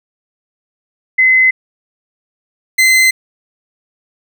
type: tone pair in turn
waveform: sine / 40% pulse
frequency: 2043 / 2058 Hz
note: C7 / C7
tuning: -42 / -29 cents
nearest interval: unison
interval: 13 cents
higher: second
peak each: -6 dBFS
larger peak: neither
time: 1.18-1.51 / 2.78-3.11 s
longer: neither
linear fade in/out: 10 ms
effects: none